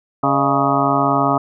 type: harmonic tone with a mistuned harmonic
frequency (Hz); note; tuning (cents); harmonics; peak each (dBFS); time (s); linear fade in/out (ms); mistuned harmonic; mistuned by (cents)
138.59; C#3; 0; 1 / 2 / 3 / 4 / 5 / 6 / 7 / 8 / 9; -24 / -20 / -26 / -25 / -20 / -23 / -24 / -22 / -20; 0.23-1.38; 5; 4; +130
effects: none